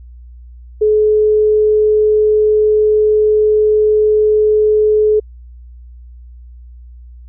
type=tone; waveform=sine; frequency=426.8 Hz; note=G#4; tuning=47 cents sharp; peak=-8 dBFS; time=0.81-5.2 s; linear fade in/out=10 ms; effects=added 60 Hz sine -33 dBFS peak until 7.28 s